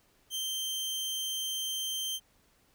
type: tone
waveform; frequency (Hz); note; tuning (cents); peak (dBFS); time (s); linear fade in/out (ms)
sawtooth; 3136; G7; 0; -29; 0.3-2.2; 50
effects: pink hiss -67 dBFS RMS until 2.74 s